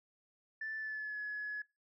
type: tone with pitch glide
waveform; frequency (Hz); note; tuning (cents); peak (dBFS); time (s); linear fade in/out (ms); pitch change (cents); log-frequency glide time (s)
sine; 1760 to 1695.1; A6 to G#6; 0 to +35; -37; 0.61-1.62; 5; -65; 0.77-1.19
effects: noise-tail reverb RT60 0.3 s tail -26 dB re dry + tanh soft clip ceiling -33 dBFS